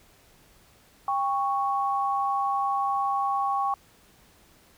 sine tone pair together, 797.2 / 1108.7 Hz, G5 / C#6, +29 / 0 cents, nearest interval tritone, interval 571 cents, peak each -26 dBFS, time 1.08-3.74 s, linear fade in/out 2 ms, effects pink hiss -58 dBFS RMS until 4.77 s

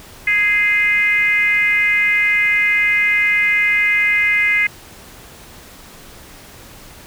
sine tone with frequency modulation, 2078 Hz, C7, 12 cents flat, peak -12 dBFS, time 0.27-4.67 s, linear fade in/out 5 ms, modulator 415 Hz, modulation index 0.72, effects pink hiss -40 dBFS RMS until 7.06 s

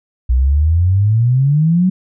sine exponential sweep, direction up, 60 to 189.9 Hz, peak -9 dBFS, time 0.29-1.9 s, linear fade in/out 10 ms, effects none

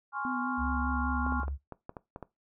sine chord, Db major seventh, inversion second, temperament equal, 830.6 / 1046.5 / 1108.7 / 1396.9 Hz, Ab5 / C6 / Db6 / F6, 0 / 0 / 0 / 0 cents, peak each -37 / -40 / -37 / -36 dBFS, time 0.12-1.46 s, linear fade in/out 50 ms
sine tone with vibrato, 250.7 Hz, B3, 26 cents sharp, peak -33 dBFS, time 0.25-1.4 s, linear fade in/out 0 ms, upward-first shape sine, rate 5 Hz, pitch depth 30 cents each way
sine tone, 69.3 Hz, C#2, in tune, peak -32 dBFS, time 0.57-1.58 s, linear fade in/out 50 ms
clicks, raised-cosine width 1 ms, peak -26 dBFS, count 9, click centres 1.265 / 1.323 / 1.433 / 1.481 / 1.723 / 1.894 / 1.968 / 2.161 / 2.227 s
effects noise-tail reverb RT60 0.2 s tail -20 dB re dry

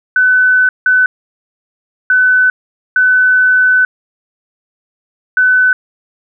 sine tone bursts at uneven times, 1506 Hz, F#6, 30 cents sharp, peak -6 dBFS, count 5, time 0.16-0.69 / 0.86-1.06 / 2.1-2.5 / 2.96-3.85 / 5.37-5.73 s, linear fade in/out 2 ms, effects none

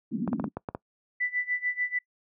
white band-pass noise, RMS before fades -31 dBFS, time 0.11-0.49 s, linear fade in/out 10 ms, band 170 to 270 Hz, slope 48 dB/octave
clicks, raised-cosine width 1 ms, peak -18 dBFS, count 7, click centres 0.277 / 0.331 / 0.398 / 0.442 / 0.57 / 0.688 / 0.749 s
sine tone with tremolo, 1983 Hz, B6, 7 cents sharp, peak -24 dBFS, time 1.2-1.99 s, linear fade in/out 10 ms, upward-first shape sine, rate 6.8 Hz, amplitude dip 90%
effects noise-tail reverb RT60 0.1 s tail -23 dB re dry + high-pass 80 Hz 12 dB/octave

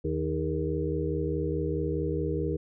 harmonic tone with a mistuned harmonic, 78.3 Hz, D#2, 11 cents sharp, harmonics 1 / 2 / 4 / 5 / 6, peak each -33 / -33 / -33 / -33 / -33 dBFS, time 0.04-2.57 s, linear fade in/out 10 ms, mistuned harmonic 5, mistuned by +59 cents, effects none

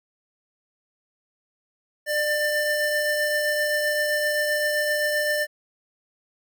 square tone pair together, 597.9 / 1786 Hz, D5 / A6, +31 / +25 cents, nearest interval octave + perfect fifth, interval 1894 cents, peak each -25 dBFS, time 2.06-5.47 s, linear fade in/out 50 ms, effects none

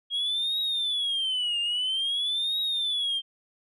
sine tone with vibrato, 3270 Hz, G#7, 28 cents flat, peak -23 dBFS, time 0.1-3.22 s, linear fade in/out 50 ms, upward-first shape triangle, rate 0.5 Hz, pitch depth 270 cents each way, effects tanh soft clip ceiling -23 dBFS

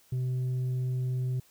sine tone with tanh clipping, 127.4 Hz, C3, 46 cents flat, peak -28 dBFS, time 0.12-1.4 s, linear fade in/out 5 ms, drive 3 dB, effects white hiss -62 dBFS RMS until 1.5 s

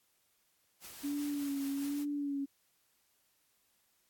white noise with tremolo, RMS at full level -48 dBFS, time 0.8-2.06 s, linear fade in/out 50 ms, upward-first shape sine, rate 5 Hz, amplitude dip 30%
sine tone with vibrato, 283.3 Hz, C#4, 38 cents sharp, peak -33 dBFS, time 1.03-2.46 s, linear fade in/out 20 ms, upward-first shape sine, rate 1.2 Hz, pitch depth 42 cents each way
effects white hiss -74 dBFS RMS until 4.09 s + AAC 64 kbps

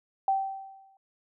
sine tone with exponential decay, 776 Hz, G5, 18 cents flat, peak -20 dBFS, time 0.28-0.97 s, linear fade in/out 2 ms, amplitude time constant 150 ms, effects none

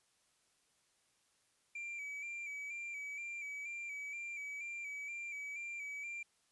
triangle tone with vibrato, 2328 Hz, D7, 16 cents flat, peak -40 dBFS, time 1.75-6.23 s, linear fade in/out 5 ms, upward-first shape square, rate 2.1 Hz, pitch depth 34 cents each way, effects white hiss -75 dBFS RMS until 6.51 s + resampled to 24000 Hz

